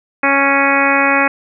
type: harmonic tone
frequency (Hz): 277.2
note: C#4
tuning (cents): 0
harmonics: 1 / 2 / 3 / 4 / 5 / 6 / 7 / 8 / 9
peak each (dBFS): -19 / -19 / -19 / -19 / -19 / -19 / -19 / -19 / -19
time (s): 0.23-1.28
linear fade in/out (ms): 5
effects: none